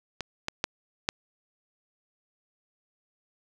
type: clicks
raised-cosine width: 0.2 ms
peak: -15 / -12 / -8 / -7 dBFS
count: 4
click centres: 0.207 / 0.484 / 0.641 / 1.089 s
effects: none